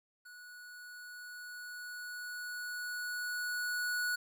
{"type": "tone with level ramp", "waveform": "square", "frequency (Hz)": 1467, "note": "F#6", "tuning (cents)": -15, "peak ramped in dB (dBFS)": [-51, -32], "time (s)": [0.25, 4.16], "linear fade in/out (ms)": 10, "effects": ["12-bit"]}